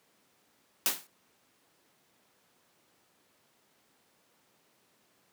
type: noise with exponential decay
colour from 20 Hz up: white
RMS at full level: -23 dBFS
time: 0.86-1.07 s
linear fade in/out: 1 ms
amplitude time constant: 45 ms
effects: pink hiss -68 dBFS RMS until 5.32 s + high-pass 200 Hz 12 dB/octave